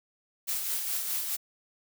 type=noise with tremolo; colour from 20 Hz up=blue; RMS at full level=-30 dBFS; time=0.47-1.37 s; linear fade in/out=20 ms; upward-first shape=sine; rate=4.8 Hz; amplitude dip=40%; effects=none